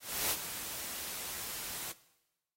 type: noise with ADSR envelope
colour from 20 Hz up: white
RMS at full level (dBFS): -31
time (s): 0-1.92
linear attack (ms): 310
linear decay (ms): 48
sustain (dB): -10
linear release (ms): 3
effects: noise-tail reverb RT60 1.0 s tail -18 dB re dry + AAC 48 kbps